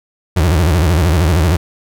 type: tone with vibrato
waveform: 35% pulse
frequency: 82.6 Hz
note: E2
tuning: 4 cents sharp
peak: -8 dBFS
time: 0.36-1.57 s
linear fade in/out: 10 ms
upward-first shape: sine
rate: 13 Hz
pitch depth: 200 cents each way
effects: none